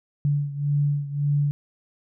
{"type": "beating tone pair", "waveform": "sine", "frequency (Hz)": [143.9, 145.7], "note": ["D3", "D3"], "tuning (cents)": [-35, -13], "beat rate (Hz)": 1.8, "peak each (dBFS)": [-22, -26], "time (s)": [0.25, 1.51], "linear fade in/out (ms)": 0, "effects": []}